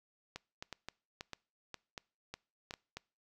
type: clicks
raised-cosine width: 0.2 ms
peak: -25 dBFS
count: 12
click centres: 0.36 / 0.625 / 0.727 / 0.886 / 1.209 / 1.333 / 1.743 / 1.978 / 2.34 / 2.709 / 2.739 / 2.97 s
effects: noise-tail reverb RT60 0.4 s tail -25 dB re dry